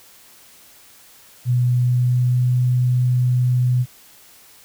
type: tone with pitch glide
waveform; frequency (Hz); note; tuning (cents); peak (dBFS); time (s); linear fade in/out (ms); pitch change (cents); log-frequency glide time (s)
sine; 123.47 to 124.83; B2 to B2; 0 to +19; -14; 1.45-3.86; 50; +19; 1.71-2.56
effects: white hiss -48 dBFS RMS until 4.64 s